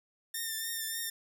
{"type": "tone with vibrato", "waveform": "5% pulse", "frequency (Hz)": 1806, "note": "A6", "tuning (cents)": 45, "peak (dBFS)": -24, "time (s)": [0.34, 1.1], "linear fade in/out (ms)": 5, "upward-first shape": "triangle", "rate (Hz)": 3.4, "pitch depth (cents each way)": 39, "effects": []}